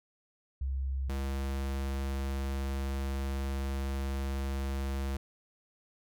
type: tone pair in turn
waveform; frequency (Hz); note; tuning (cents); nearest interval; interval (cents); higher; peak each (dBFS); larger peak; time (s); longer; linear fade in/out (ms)
sine / square; 66.8 / 67.97; C2 / C#2; +36 / -33; unison; 31; second; -30 / -32; first; 0.61-1.09 / 1.09-5.17; second; 5
effects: none